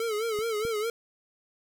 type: tone with vibrato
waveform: square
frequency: 440 Hz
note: A4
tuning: in tune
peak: -28 dBFS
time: 0-0.9 s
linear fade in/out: 2 ms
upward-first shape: sine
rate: 4.8 Hz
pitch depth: 98 cents each way
type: clicks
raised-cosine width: 3 ms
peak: -31 / -25 dBFS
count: 2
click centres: 0.389 / 0.651 s
effects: none